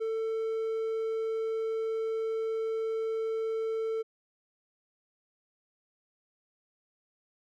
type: tone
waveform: triangle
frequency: 445.8 Hz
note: A4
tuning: 23 cents sharp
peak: -27 dBFS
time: 0-4.03 s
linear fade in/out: 20 ms
effects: none